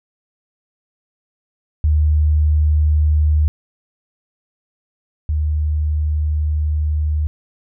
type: tone pair in turn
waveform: sine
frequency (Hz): 76 / 76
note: D#2 / D#2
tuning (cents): -40 / -40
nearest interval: unison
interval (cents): 0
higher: neither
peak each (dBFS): -11 / -15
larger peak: first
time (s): 1.84-3.48 / 5.29-7.27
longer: second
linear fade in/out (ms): 0
effects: none